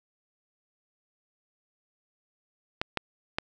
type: clicks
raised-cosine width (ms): 0.3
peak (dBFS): -11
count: 3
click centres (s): 2.815 / 2.973 / 3.385
effects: none